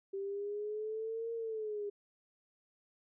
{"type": "exponential two-way sweep", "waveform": "sine", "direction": "up then down", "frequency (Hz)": [389.3, 462.7, 404.9], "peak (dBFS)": -36, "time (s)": [0.13, 1.9], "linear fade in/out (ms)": 10, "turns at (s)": 1.33, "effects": []}